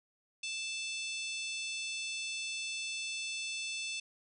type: harmonic tone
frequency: 880 Hz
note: A5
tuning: in tune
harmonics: 3 / 4 / 5 / 6 / 7 / 8 / 9 / 10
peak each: -39 / -43 / -47 / -48 / -46 / -58 / -49 / -52 dBFS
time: 0.43-4 s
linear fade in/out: 5 ms
effects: none